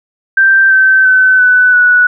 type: tone with pitch steps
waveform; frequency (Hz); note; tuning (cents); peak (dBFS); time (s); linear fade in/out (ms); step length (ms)
sine; 1568 / 1543.7 / 1519.8 / 1496.3 / 1473.2; G6 / G6 / F#6 / F#6 / F#6; 0 / -27 / +46 / +19 / -8; -4; 0.37-2.07; 5; 340
effects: none